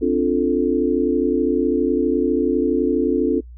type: chord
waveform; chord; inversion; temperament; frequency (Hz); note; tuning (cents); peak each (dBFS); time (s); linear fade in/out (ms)
sine; D minor seventh; third; equal; 261.6 / 293.7 / 349.2 / 440; C4 / D4 / F4 / A4; 0 / 0 / 0 / 0; -21; 0.01-3.41; 20
effects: noise-tail reverb RT60 0.1 s tail -24 dB re dry + added 60 Hz sine -36 dBFS peak until 3.57 s